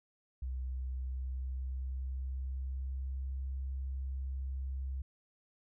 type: tone with pitch glide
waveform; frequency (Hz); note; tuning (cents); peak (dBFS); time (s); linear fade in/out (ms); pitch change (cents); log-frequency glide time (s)
sine; 64 to 66.37; C2 to C2; -38 to +25; -35; 0.42-5.02; 5; +63; 0.67-3.4
effects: none